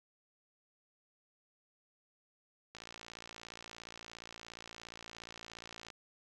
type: click train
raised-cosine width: 0.2 ms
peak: -30 dBFS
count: 181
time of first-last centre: 2.75-5.902 s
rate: 57.1 Hz
effects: none